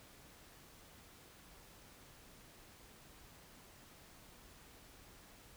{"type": "silence", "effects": ["pink hiss -60 dBFS RMS until 5.56 s"]}